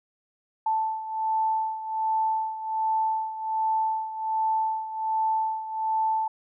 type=beating tone pair; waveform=sine; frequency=880 / 881.3 Hz; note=A5 / A5; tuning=0 / +3 cents; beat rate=1.3 Hz; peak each=-25 / -30 dBFS; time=0.66-6.28 s; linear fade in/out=5 ms; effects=none